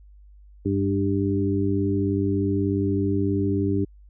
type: harmonic tone with a mistuned harmonic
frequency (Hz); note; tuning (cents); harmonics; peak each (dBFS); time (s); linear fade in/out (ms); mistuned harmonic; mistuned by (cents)
98.6; G2; +11; 1 / 2 / 3 / 4; -25 / -28 / -24 / -27; 0.65-3.85; 10; 2; +17
effects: added 50 Hz sine -46 dBFS peak until 4.09 s

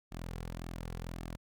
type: tone with flanger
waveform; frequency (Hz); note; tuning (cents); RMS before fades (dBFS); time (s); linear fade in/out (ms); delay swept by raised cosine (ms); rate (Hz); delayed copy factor
sawtooth; 42.31; E1; +46; -42; 0.11-1.37; 20; 2 to 3.3; 1.8; -0.5
effects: none

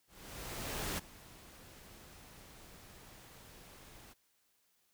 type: noise with ADSR envelope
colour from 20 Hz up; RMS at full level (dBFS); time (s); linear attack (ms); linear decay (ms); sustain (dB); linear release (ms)
pink; -37; 0.07-4.14; 910; 18; -19; 19
effects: white hiss -75 dBFS RMS until 4.93 s

